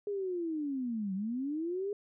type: linear two-way sweep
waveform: sine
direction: down then up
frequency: 415.4 to 185.2 to 415.4 Hz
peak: -32 dBFS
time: 0.07-1.93 s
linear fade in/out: 2 ms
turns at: 1.14 s
effects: none